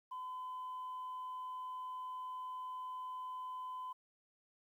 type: tone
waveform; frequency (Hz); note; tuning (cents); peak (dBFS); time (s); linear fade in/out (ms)
sine; 1015; B5; +47; -40; 0.11-3.93; 10
effects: tanh soft clip ceiling -39 dBFS + 12-bit